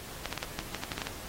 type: clicks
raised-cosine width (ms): 0.2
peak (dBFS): -15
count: 11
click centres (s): 0.257 / 0.327 / 0.377 / 0.429 / 0.59 / 0.747 / 0.836 / 0.918 / 0.98 / 1.018 / 1.07
effects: pink hiss -44 dBFS RMS until 1.28 s + AAC 48 kbps